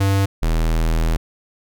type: tone pair in turn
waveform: square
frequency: 98 / 40.52 Hz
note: G2 / E1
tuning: 0 / -29 cents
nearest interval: octave + minor third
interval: 1529 cents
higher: first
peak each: -15 / -16 dBFS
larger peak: first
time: 0-0.26 / 0.42-1.17 s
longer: second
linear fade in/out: 10 ms
effects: none